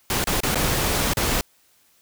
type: noise with dropouts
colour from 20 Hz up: pink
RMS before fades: -22 dBFS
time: 0.1-1.41 s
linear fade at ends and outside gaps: 1 ms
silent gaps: 0.241-0.271 / 0.404-0.433 / 0.546-0.556 / 1.135-1.17 s
effects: white hiss -60 dBFS RMS until 2.01 s